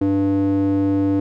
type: tone with band-pass filter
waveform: square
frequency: 98 Hz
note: G2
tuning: in tune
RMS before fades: -18 dBFS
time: 0.01-1.2 s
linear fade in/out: 5 ms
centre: 330 Hz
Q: 3.3
effects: none